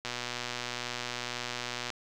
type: click train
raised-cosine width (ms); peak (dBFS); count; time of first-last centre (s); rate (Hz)
0.2; -17; 227; 0.05-1.902; 122
effects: none